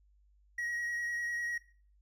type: tone with vibrato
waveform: triangle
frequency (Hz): 1900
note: A#6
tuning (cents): +33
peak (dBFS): -32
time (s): 0.58-1.58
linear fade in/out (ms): 5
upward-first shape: triangle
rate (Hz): 10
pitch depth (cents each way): 21
effects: noise-tail reverb RT60 0.4 s tail -17 dB re dry + added 50 Hz sine -63 dBFS peak until 2.01 s